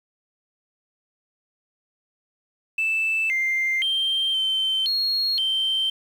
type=tone with pitch steps; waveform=sine; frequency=2640 / 2096 / 3160 / 3097 / 4292 / 3122 Hz; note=E7 / C7 / G7 / G7 / C8 / G7; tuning=+2 / +2 / +13 / -22 / +43 / -8 cents; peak=-19 dBFS; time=2.78-5.9 s; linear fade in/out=5 ms; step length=520 ms; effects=tanh soft clip ceiling -16 dBFS + 8-bit